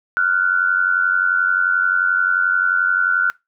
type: tone pair together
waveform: sine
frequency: 1396.9 / 1488.3 Hz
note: F6 / F#6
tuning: 0 / +10 cents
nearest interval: minor second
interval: 110 cents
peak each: -18 / -16 dBFS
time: 0.17-3.3 s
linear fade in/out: 0 ms
effects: noise-tail reverb RT60 0.2 s tail -23 dB re dry